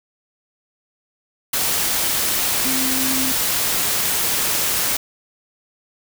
sine tone in noise, 261.8 Hz, C4, 1 cent sharp, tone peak -24 dBFS, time 2.65-3.32 s, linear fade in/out 5 ms, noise white, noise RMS -20 dBFS, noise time 1.53-4.97 s, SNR -7 dB, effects none

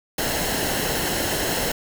pink noise with comb filter, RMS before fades -24 dBFS, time 0.18-1.72 s, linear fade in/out 5 ms, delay 0.84 ms, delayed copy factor -0.55, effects none

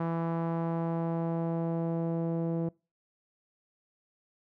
sawtooth tone with low-pass filter sweep, 166.2 Hz, E3, 15 cents sharp, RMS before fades -31 dBFS, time 0-2.69 s, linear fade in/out 5 ms, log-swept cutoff 1100 to 510 Hz, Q 1.5, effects noise-tail reverb RT60 0.3 s tail -25 dB re dry

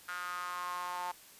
sawtooth tone with high-pass filter sweep, 178.5 Hz, F3, 38 cents sharp, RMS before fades -39 dBFS, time 0.08-1.12 s, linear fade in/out 10 ms, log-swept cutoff 1400 to 890 Hz, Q 6.4, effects white hiss -56 dBFS RMS until 1.39 s + resampled to 32000 Hz

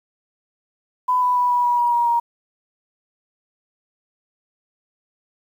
sine tone with pitch steps, 1001 / 992.4 / 983.8 / 975.3 / 966.9 / 958.6 / 950.3 / 942.1 Hz, B5 / B5 / B5 / B5 / B5 / A#5 / A#5 / A#5, +23 / +8 / -7 / -22 / -37 / +48 / +33 / +18 cents, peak -15 dBFS, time 1.08-2.2 s, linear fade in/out 10 ms, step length 140 ms, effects 8-bit

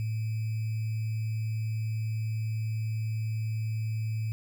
sine tone with sample-and-hold, 110 Hz, A2, in tune, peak -28 dBFS, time 0-4.32 s, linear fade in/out 0 ms, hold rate 2450 Hz, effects none

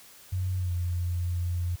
sine tone with pitch glide, 92.5 to 87.71 Hz, F#2 to F2, 0 to +8 cents, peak -26 dBFS, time 0.32-1.76 s, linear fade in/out 10 ms, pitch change -92 cents, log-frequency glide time 0.59-0.72 s, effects white hiss -52 dBFS RMS until 1.8 s

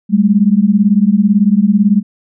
sine beating tone pair, 195.7 / 213.7 Hz, G3 / G#3, -3 / +50 cents, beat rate 18 Hz, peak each -10 dBFS, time 0.09-2.03 s, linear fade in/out 50 ms, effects none

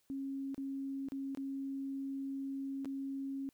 sine tone with dropouts, 272.4 Hz, C#4, 30 cents flat, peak -37 dBFS, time 0.1-3.49 s, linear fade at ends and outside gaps 0 ms, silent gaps 0.545-0.579 / 1.086-1.12 / 1.349-1.373 / 2.847-2.856 s, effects white hiss -75 dBFS RMS until 3.53 s

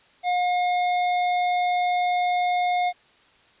triangle tone with hard clipping, 717 Hz, F5, 45 cents sharp, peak -22 dBFS, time 0.23-2.93 s, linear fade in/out 50 ms, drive 16 dB, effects white hiss -57 dBFS RMS until 3.6 s + resampled to 8000 Hz

